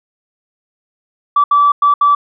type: tone bursts at uneven times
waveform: sine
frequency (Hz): 1156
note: D6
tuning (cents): -28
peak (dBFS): -6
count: 4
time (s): 1.36-1.44 / 1.51-1.72 / 1.82-1.94 / 2.01-2.15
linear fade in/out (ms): 5
effects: tanh soft clip ceiling -2 dBFS